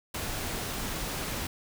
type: noise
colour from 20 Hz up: pink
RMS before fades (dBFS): -34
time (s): 0.14-1.47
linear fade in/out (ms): 5
effects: none